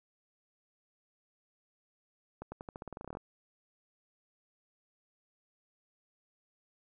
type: accelerating click train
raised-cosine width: 1 ms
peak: -28 dBFS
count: 16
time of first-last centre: 2.42-3.171 s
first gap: 100 ms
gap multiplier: 0.89
effects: none